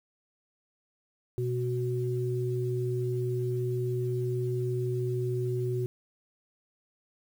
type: tone pair together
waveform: sine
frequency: 123.47 / 370 Hz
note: B2 / F#4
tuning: 0 / 0 cents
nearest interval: octave + perfect fifth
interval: 1900 cents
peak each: -29 / -31 dBFS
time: 1.38-5.86 s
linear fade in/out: 0 ms
effects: 9-bit